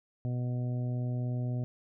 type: harmonic tone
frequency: 123.47 Hz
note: B2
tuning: in tune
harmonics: 1 / 2 / 3 / 4 / 5 / 6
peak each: -30 / -39 / -48 / -51 / -47 / -55 dBFS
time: 0.25-1.64 s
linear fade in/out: 0 ms
effects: none